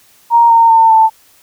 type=tone with pitch steps; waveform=sine; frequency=935 / 918.4 / 902.1 / 886.1 Hz; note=A#5 / A#5 / A5 / A5; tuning=+5 / -26 / +43 / +12 cents; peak=-4 dBFS; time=0.3-1.1 s; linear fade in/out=50 ms; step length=200 ms; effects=white hiss -48 dBFS RMS until 1.42 s